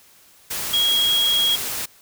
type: tone in noise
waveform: sine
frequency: 3292 Hz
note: G#7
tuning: 16 cents flat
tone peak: -16 dBFS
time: 0.73-1.56 s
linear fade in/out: 10 ms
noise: white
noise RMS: -27 dBFS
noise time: 0.5-1.86 s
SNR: +8 dB
effects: white hiss -52 dBFS RMS until 2.01 s